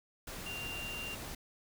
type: tone in noise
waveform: sine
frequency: 2780 Hz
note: F7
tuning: 9 cents flat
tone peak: -40 dBFS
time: 0.46-1.15 s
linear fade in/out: 5 ms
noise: pink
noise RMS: -44 dBFS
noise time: 0.27-1.35 s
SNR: +1 dB
effects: none